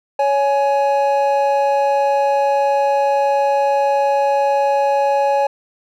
triangle tone pair together, 558.6 / 837 Hz, C#5 / G#5, +13 / +13 cents, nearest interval perfect fifth, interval 700 cents, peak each -14 dBFS, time 0.19-5.47 s, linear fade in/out 5 ms, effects none

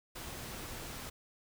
pink noise, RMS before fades -44 dBFS, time 0.15-1.1 s, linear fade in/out 10 ms, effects none

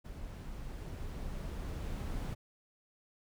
brown noise with level ramp, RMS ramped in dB -45 to -37 dBFS, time 0.04-2.35 s, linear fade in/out 20 ms, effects none

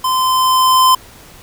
square tone with level ramp, 1031 Hz, C6, 26 cents flat, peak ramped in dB -14 to -7 dBFS, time 0.04-0.95 s, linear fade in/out 5 ms, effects pink hiss -40 dBFS RMS until 1.42 s

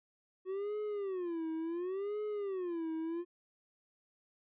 triangle tone with vibrato, 368.3 Hz, F#4, 8 cents flat, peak -33 dBFS, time 0.45-3.25 s, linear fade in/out 50 ms, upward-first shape sine, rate 0.7 Hz, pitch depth 240 cents each way, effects resampled to 8000 Hz

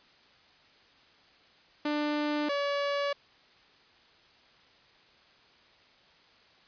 sawtooth tone pair in turn, 297.1 / 568.7 Hz, D4 / C#5, +20 / +44 cents, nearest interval major seventh, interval 1124 cents, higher second, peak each -24 dBFS, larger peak neither, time 1.85-2.49 / 2.49-3.13 s, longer neither, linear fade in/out 5 ms, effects white hiss -60 dBFS RMS until 6.67 s + resampled to 11025 Hz

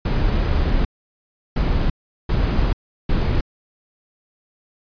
brown noise bursts at uneven times, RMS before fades -18 dBFS, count 4, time 0.05-0.85 / 1.56-1.9 / 2.29-2.73 / 3.09-3.41 s, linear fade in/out 5 ms, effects resampled to 11025 Hz

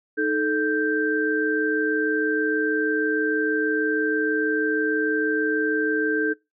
sine tone cluster, 309.8 / 436.1 / 1568 Hz, D#4 / A4 / G6, -7 / -15 / 0 cents, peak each -25 / -24 / -24 dBFS, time 0.17-6.34 s, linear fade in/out 20 ms, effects noise-tail reverb RT60 0.2 s tail -21 dB re dry

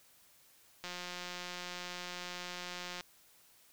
click train, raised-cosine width 0.2 ms, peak -25 dBFS, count 387, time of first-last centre 0.84-3.009 s, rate 178 Hz, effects white hiss -64 dBFS RMS until 3.72 s

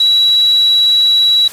sine tone, 3906 Hz, B7, 20 cents flat, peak -7 dBFS, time 0-1.48 s, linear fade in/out 5 ms, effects white hiss -32 dBFS RMS until 1.52 s + resampled to 32000 Hz

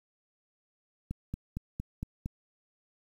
click train, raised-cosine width 5 ms, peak -22 dBFS, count 6, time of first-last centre 1.11-2.259 s, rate 4.35 Hz, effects 9-bit

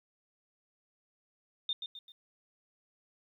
sine tone with echo, 3627 Hz, A#7, 48 cents flat, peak -30 dBFS, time 1.69-1.73 s, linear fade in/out 2 ms, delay 130 ms, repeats 3, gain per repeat -7 dB, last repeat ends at 2.12 s, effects 12-bit

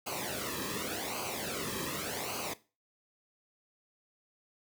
pink noise with flanger, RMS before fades -37 dBFS, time 0.06-2.54 s, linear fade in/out 10 ms, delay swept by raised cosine 0.55 to 1.41 ms, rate 0.87 Hz, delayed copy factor -0.75, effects noise-tail reverb RT60 0.3 s tail -17 dB re dry + high-pass 80 Hz 12 dB/octave

